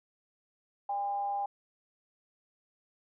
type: tone with frequency modulation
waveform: sine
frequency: 806 Hz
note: G5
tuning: 48 cents sharp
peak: -30 dBFS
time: 0.89-1.46 s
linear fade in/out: 5 ms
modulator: 217 Hz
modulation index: 0.28
effects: none